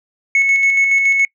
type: tone with tremolo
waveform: sine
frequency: 2200 Hz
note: C#7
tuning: 14 cents flat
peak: -7 dBFS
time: 0.35-1.25 s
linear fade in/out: 2 ms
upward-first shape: square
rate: 7.1 Hz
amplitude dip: 40%
effects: noise-tail reverb RT60 0.1 s tail -26 dB re dry + tanh soft clip ceiling -8 dBFS